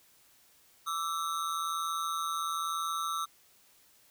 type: ring-modulated tone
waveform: square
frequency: 1244.5 Hz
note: D#6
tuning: in tune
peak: -29 dBFS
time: 0.86-3.26 s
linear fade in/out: 20 ms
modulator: 80.5 Hz
effects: white hiss -63 dBFS RMS until 4.1 s